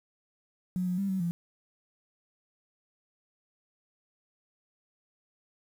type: tone with pitch steps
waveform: sine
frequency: 182 / 180.1 / 197.4 / 189.6 / 171.6 Hz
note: F#3 / F#3 / G3 / F#3 / F3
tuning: -28 / -46 / +12 / +43 / -30 cents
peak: -27 dBFS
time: 0.76-1.31 s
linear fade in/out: 0 ms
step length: 110 ms
effects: 9-bit